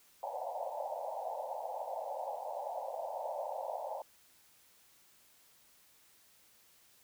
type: band-pass noise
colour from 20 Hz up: pink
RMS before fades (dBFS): -40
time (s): 0.23-4.02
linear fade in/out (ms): 2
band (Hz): 530 to 920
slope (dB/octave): 96
effects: white hiss -65 dBFS RMS until 7.03 s